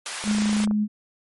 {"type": "high-pass noise", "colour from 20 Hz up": "pink", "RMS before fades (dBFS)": -32, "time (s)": [0.06, 0.65], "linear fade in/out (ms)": 0, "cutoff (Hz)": 1100, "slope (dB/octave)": 12}
{"type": "click train", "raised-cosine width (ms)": 1, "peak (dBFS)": -20, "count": 14, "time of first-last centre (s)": [0.24, 0.711], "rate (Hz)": 27.6}
{"type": "tone", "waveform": "sine", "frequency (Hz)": 210.4, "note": "G#3", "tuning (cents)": 23, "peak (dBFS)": -19, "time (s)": [0.24, 0.88], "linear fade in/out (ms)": 50}
{"effects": ["MP3 48 kbps"]}